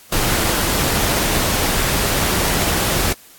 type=noise; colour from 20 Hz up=pink; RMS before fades=-18 dBFS; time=0.12-3.13 s; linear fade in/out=5 ms; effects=white hiss -45 dBFS RMS until 3.38 s + AAC 64 kbps